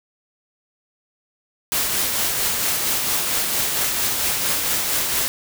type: noise with tremolo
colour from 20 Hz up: white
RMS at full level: -20 dBFS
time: 1.72-5.28 s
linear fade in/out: 0 ms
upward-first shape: triangle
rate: 4.4 Hz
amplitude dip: 35%
effects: none